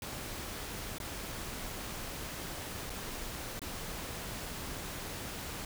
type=noise with dropouts; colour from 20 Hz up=pink; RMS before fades=-41 dBFS; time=0.02-5.65 s; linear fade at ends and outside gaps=2 ms; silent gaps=0.984-1 / 2.897-2.901 / 3.594-3.617 s; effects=none